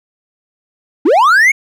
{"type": "linear sweep", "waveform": "triangle", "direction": "up", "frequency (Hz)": [251.6, 2244], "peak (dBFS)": -4, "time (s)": [1.05, 1.52], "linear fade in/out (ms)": 10, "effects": []}